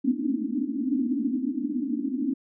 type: band-pass noise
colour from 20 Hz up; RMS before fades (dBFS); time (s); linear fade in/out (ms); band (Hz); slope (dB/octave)
white; -27; 0.04-2.34; 10; 230 to 300; 96
effects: none